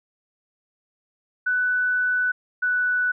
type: tone pair in turn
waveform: sine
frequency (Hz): 1492 / 1484.3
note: F#6 / F#6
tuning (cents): +14 / +5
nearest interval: unison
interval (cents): 9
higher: first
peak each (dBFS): -19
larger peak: neither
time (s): 1.46-2.32 / 2.62-3.12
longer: first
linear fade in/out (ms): 10
effects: none